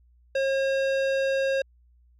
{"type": "tone", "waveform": "square", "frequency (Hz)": 540, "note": "C#5", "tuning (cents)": -45, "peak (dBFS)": -23, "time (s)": [0.35, 1.62], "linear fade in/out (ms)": 5, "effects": ["added 60 Hz sine -56 dBFS peak until 2.19 s", "low-pass 4000 Hz 12 dB/octave"]}